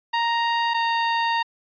sawtooth tone pair in turn, 932.3 / 925.3 Hz, A#5 / A#5, 0 / -13 cents, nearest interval unison, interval 13 cents, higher first, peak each -16 dBFS, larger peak neither, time 0.13-0.74 / 0.74-1.43 s, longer second, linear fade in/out 10 ms, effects resampled to 11025 Hz

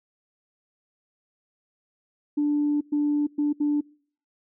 sine tone bursts at uneven times, 293.7 Hz, D4, in tune, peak -19 dBFS, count 4, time 2.37-2.81 / 2.92-3.27 / 3.38-3.53 / 3.6-3.81 s, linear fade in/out 10 ms, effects noise-tail reverb RT60 0.5 s tail -25 dB re dry + tanh soft clip ceiling -16 dBFS

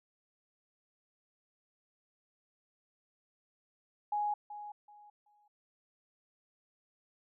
sine tone with echo, 832 Hz, G#5, 3 cents sharp, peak -30 dBFS, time 4.12-4.34 s, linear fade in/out 5 ms, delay 380 ms, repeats 3, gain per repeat -12 dB, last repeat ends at 5.48 s, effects none

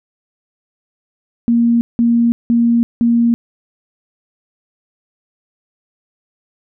sine tone bursts, 234.6 Hz, A#3, 11 cents sharp, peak -9 dBFS, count 4, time 1.48-3.34 s, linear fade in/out 0 ms, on 330 ms, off 180 ms, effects none

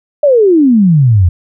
sine exponential sweep, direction down, 610 to 82.41 Hz, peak -4 dBFS, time 0.23-1.29 s, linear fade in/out 5 ms, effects none

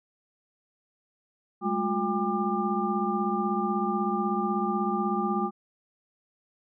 sine tone cluster, 199.7 / 215.9 / 357.8 / 802 / 1195 Hz, G3 / A3 / F4 / G5 / D6, +32 / -33 / +42 / +39 / +30 cents, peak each -31 dBFS, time 1.61-5.51 s, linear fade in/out 50 ms, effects none

